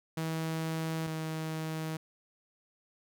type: tone pair in turn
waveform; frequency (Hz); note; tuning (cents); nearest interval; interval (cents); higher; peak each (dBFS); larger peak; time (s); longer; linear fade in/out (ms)
sawtooth; 161.1 / 158.79; E3 / D#3; -39 / +36; unison; 25; first; -28 / -30; first; 0.17-1.07 / 1.07-1.97; neither; 5
effects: none